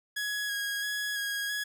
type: tone with vibrato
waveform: sawtooth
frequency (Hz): 1661.2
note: G#6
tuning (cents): 0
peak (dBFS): -27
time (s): 0.16-1.64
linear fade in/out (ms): 10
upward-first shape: square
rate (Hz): 1.5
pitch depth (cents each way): 16
effects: none